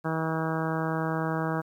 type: harmonic tone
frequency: 160.6 Hz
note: E3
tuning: 45 cents flat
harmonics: 1 / 2 / 3 / 4 / 5 / 6 / 7 / 8 / 9 / 10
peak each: -30 / -33 / -35 / -36 / -37 / -38 / -38 / -39 / -40 / -40 dBFS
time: 0.04-1.62 s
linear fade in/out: 20 ms
effects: 10-bit